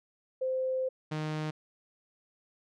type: tone pair in turn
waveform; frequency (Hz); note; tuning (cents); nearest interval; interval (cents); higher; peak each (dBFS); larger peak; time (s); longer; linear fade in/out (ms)
sine / sawtooth; 519 / 154.3; C5 / D#3; -14 / -14; octave + major sixth; 2100; first; -28; neither; 0.41-0.89 / 1.11-1.51; first; 10
effects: low-pass 5000 Hz 12 dB/octave